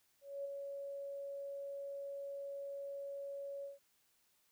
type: tone with ADSR envelope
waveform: sine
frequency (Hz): 559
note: C#5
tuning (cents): +14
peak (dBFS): -38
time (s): 0.21-3.79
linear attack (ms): 240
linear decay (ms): 10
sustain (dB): -4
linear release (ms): 150
effects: white hiss -75 dBFS RMS until 4.51 s